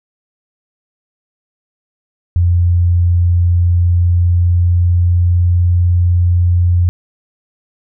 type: tone with pitch glide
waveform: sine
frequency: 87.31 to 88.07 Hz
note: F2 to F2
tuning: 0 to +15 cents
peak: -8 dBFS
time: 2.36-6.89 s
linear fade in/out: 0 ms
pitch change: +15 cents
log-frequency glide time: 3.49-5.89 s
effects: none